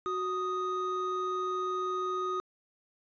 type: tone pair together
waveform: triangle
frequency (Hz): 370 / 1244.5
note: F#4 / D#6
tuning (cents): 0 / 0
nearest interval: octave + major sixth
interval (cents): 2100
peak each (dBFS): -32 / -30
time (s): 0.06-2.4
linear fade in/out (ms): 0
effects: resampled to 16000 Hz